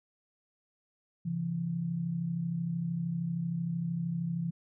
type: tone pair together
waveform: sine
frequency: 136.98 / 170 Hz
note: C#3 / F3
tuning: -20 / -46 cents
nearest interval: major third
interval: 374 cents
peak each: -37 / -31 dBFS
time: 1.25-4.51 s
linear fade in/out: 10 ms
effects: none